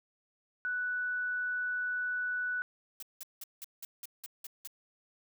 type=tone; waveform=sine; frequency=1483 Hz; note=F#6; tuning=4 cents sharp; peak=-31 dBFS; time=0.65-2.62 s; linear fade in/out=0 ms
type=noise bursts; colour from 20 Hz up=blue; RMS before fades=-43 dBFS; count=9; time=3-4.674 s; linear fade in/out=2 ms; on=26 ms; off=180 ms
effects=none